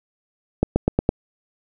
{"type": "accelerating click train", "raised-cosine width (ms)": 2, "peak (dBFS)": -3, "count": 5, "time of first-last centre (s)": [0.63, 1.091], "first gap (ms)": 130, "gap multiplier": 0.92, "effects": []}